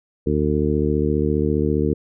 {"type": "harmonic tone", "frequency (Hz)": 74.9, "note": "D2", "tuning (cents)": 35, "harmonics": [1, 2, 3, 4, 5, 6], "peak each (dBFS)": [-24, -24, -24, -24, -24, -24], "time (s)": [0.26, 1.94], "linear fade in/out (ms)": 10, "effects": []}